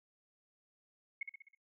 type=tone with echo; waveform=sine; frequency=2178 Hz; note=C#7; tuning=31 cents flat; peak=-35 dBFS; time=1.21-1.23 s; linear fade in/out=5 ms; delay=64 ms; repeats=5; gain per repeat=-5 dB; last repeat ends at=1.55 s; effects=noise-tail reverb RT60 0.1 s tail -20 dB re dry